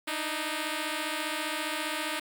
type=beating tone pair; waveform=5% pulse; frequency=301.8 / 316.8 Hz; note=D4 / D#4; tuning=+47 / +31 cents; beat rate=15 Hz; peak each=-22 dBFS; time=0.07-2.2 s; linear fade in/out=10 ms; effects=9-bit